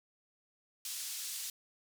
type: band-pass noise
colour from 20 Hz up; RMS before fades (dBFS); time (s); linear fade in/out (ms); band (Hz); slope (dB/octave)
pink; -41; 0.85-1.5; 2; 4700 to 14000; 12
effects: none